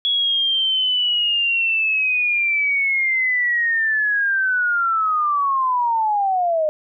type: linear sweep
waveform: sine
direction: down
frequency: 3365 to 604 Hz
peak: -16 dBFS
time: 0.05-6.69 s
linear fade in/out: 0 ms
effects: none